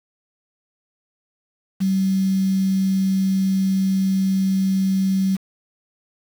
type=tone with quantisation; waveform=sine; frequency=191.4 Hz; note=G3; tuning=41 cents flat; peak=-16 dBFS; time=1.8-5.37 s; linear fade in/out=20 ms; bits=6; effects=none